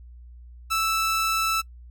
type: tone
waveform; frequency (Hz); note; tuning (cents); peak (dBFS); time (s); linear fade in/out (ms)
sawtooth; 1318.5; E6; 0; -18; 0.7-1.62; 20
effects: noise-tail reverb RT60 0.1 s tail -23 dB re dry + added 60 Hz sine -42 dBFS peak until 1.9 s